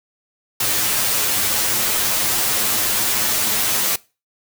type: noise with comb filter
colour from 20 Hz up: white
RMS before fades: -19 dBFS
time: 0.6-3.96 s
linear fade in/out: 5 ms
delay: 9.4 ms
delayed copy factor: +0.9
effects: noise-tail reverb RT60 0.3 s tail -22 dB re dry